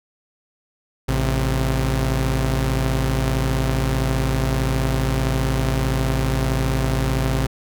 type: tone pair together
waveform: sawtooth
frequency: 55.25 / 132.1 Hz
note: A1 / C3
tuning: +8 / +17 cents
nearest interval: octave + minor third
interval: 1509 cents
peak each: -17 dBFS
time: 1.08-7.47 s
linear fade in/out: 10 ms
effects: none